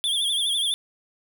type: tone with vibrato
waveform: square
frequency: 3379 Hz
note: G#7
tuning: 29 cents sharp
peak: -22 dBFS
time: 0.04-0.74 s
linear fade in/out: 0 ms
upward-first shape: triangle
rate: 12 Hz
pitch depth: 110 cents each way
effects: none